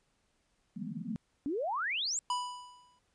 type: band-pass noise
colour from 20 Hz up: white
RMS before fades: -39 dBFS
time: 0.76-1.16 s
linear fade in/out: 0 ms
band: 150 to 250 Hz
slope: 96 dB/octave
type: exponential sweep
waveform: sine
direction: up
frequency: 263.8 to 7902 Hz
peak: -31 dBFS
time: 1.46-2.19 s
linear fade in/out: 0 ms
type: tone with exponential decay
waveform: square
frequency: 987.8 Hz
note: B5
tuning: in tune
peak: -29 dBFS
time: 2.3-2.99 s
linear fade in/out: 2 ms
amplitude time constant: 150 ms
effects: pink hiss -75 dBFS RMS until 3.14 s + resampled to 22050 Hz